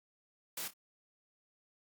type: noise with echo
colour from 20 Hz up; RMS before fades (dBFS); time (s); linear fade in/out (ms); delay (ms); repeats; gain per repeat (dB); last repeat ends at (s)
white; -40; 0.57-0.68; 5; 28; 2; -12; 0.736
effects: high-pass 150 Hz 12 dB/octave + Opus 48 kbps